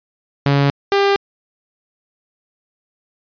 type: tone pair in turn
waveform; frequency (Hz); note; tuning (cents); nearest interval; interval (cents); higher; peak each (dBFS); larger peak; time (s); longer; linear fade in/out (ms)
sawtooth; 140.8 / 398.2; C#3 / G4; +27 / +27; octave + tritone; 1800; second; -8; neither; 0.46-0.7 / 0.92-1.16; neither; 0
effects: resampled to 11025 Hz